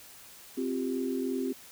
sine chord, C suspended fourth, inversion none, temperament equal, 261.6 / 349.2 / 392 Hz, C4 / F4 / G4, 0 / 0 / 0 cents, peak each -31 / -36 / -34 dBFS, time 0.57-1.53 s, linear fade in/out 10 ms, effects white hiss -51 dBFS RMS until 1.71 s

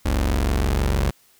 sawtooth tone pair together, 46.32 / 69.6 Hz, F#1 / C#2, +3 / +8 cents, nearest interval perfect fifth, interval 705 cents, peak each -17 dBFS, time 0.05-1.11 s, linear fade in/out 10 ms, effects white hiss -57 dBFS RMS until 1.39 s

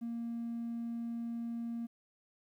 triangle tone, 233.1 Hz, A#3, in tune, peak -33 dBFS, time 0.01-1.87 s, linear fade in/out 20 ms, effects tanh soft clip ceiling -32 dBFS + 12-bit

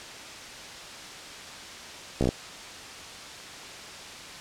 slowing click train, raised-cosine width 2 ms, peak -11 dBFS, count 6, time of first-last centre 2.21-2.29 s, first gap 15 ms, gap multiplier 1.03, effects white hiss -41 dBFS RMS until 4.4 s + low-pass 6000 Hz 12 dB/octave

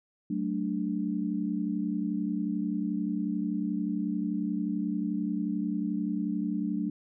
sine chord, D major, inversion first, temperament equal with one note detuned, 188.67 / 220 / 293.7 Hz, F#3 / A3 / D4, +34 / 0 / 0 cents, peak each -32 dBFS, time 0.3-6.9 s, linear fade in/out 5 ms, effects none

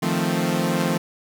sawtooth chord, F dominant seventh, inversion third, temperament equal, 155.56 / 174.61 / 220 / 261.6 Hz, Eb3 / F3 / A3 / C4, 0 / 0 / 0 / 0 cents, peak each -23 / -20 / -22 / -23 dBFS, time 0.02-0.98 s, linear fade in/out 10 ms, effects none

